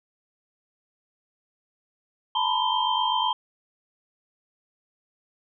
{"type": "tone cluster", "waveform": "sine", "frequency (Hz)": [875, 967, 1015, 3152], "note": ["A5", "B5", "B5", "G7"], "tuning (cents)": [-10, -37, 47, 9], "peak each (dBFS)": -27, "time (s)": [2.35, 3.33], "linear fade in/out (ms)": 5, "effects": []}